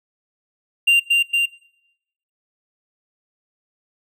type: tone with echo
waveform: triangle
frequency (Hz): 2782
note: F7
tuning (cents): -7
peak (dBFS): -9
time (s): 0.87-1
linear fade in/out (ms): 10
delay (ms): 230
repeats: 2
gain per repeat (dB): -2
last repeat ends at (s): 1.46
effects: noise-tail reverb RT60 0.9 s tail -25 dB re dry